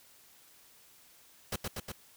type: noise with echo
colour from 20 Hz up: pink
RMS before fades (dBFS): -34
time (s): 1.52-1.56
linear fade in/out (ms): 5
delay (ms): 120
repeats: 3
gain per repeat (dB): -2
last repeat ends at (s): 1.92
effects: white hiss -60 dBFS RMS until 2.16 s